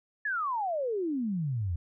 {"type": "exponential sweep", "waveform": "sine", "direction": "down", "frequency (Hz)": [1760, 80], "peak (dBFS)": -28, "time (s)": [0.25, 1.76], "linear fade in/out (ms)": 5, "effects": []}